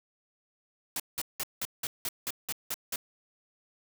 white noise bursts, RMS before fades -33 dBFS, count 10, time 0.96-2.96 s, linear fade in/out 2 ms, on 38 ms, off 180 ms, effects none

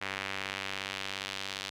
sawtooth tone with band-pass filter sweep, 97.2 Hz, G2, 14 cents flat, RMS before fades -38 dBFS, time 0.01-1.7 s, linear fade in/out 10 ms, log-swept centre 2200 to 3700 Hz, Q 1.4, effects none

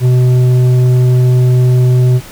triangle tone with tanh clipping, 125.7 Hz, B2, 31 cents sharp, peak -7 dBFS, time 0-2.21 s, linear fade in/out 50 ms, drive 12 dB, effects pink hiss -33 dBFS RMS until 2.31 s

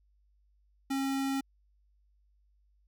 square tone, 271.3 Hz, C#4, 37 cents flat, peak -30 dBFS, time 0.9-1.41 s, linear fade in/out 10 ms, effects added 50 Hz sine -65 dBFS peak until 2.87 s

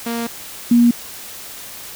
sawtooth / sine tone pair in turn, 233.1 / 238 Hz, A#3 / A#3, 0 / +36 cents, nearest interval unison, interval 36 cents, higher second, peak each -17 / -8 dBFS, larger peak second, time 0.06-0.27 / 0.71-0.91 s, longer first, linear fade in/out 5 ms, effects white hiss -34 dBFS RMS until 1.95 s

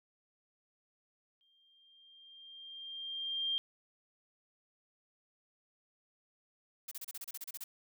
sine tone with exponential growth, 3191 Hz, G7, 30 cents sharp, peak -30 dBFS, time 1.41-3.58 s, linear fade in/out 0 ms, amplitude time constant 470 ms
blue noise bursts, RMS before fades -43 dBFS, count 12, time 6.88-7.64 s, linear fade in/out 5 ms, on 34 ms, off 32 ms
effects none

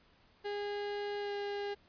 35% pulse tone with pitch glide, 409.5 to 406 Hz, G#4 to G#4, -24 to -39 cents, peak -34 dBFS, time 0.44-1.75 s, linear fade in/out 20 ms, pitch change -15 cents, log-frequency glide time 1.19-1.32 s, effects pink hiss -66 dBFS RMS until 1.88 s + resampled to 11025 Hz

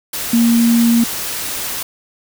sine tone in noise, 233.1 Hz, A#3, in tune, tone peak -9 dBFS, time 0.33-1.04 s, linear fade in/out 5 ms, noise white, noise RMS -23 dBFS, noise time 0.13-1.83 s, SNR +11 dB, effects none

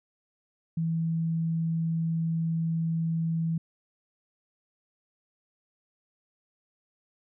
sine tone, 163.9 Hz, E3, 10 cents flat, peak -25 dBFS, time 0.77-3.58 s, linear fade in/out 5 ms, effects none

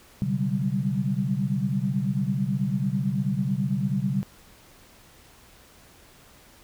sine tone cluster, 127.8 / 143.2 / 190.8 / 199.9 Hz, C3 / D3 / G3 / G3, -40 / -43 / -47 / +34 cents, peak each -29 / -28 / -27 / -30 dBFS, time 0.22-4.23 s, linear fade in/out 0 ms, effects pink hiss -53 dBFS RMS until 6.63 s

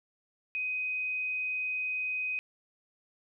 sine tone, 2509 Hz, D#7, 14 cents sharp, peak -30 dBFS, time 0.55-2.39 s, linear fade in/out 0 ms, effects none

